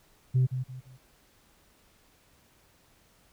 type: tone with echo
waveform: sine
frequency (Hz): 128.6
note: C3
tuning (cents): -30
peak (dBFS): -18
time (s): 0.34-0.47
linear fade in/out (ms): 20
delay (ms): 170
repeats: 3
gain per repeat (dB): -10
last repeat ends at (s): 0.98
effects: tanh soft clip ceiling -18 dBFS + pink hiss -63 dBFS RMS until 3.32 s